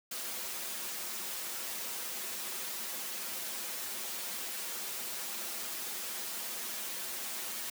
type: noise with comb filter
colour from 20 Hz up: white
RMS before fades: -39 dBFS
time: 0.11-7.7 s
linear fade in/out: 5 ms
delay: 6.8 ms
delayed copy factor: -0.8
effects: high-pass 200 Hz 12 dB/octave